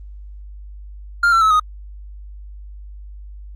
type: tone with pitch steps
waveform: triangle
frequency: 1400 / 1346.9 / 1295.7 / 1246.5 Hz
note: F6 / E6 / E6 / D#6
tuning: +4 / +37 / -30 / +3 cents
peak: -9 dBFS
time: 1.23-1.598 s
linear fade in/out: 5 ms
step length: 92 ms
effects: added 50 Hz sine -33 dBFS peak until 3.55 s + Opus 24 kbps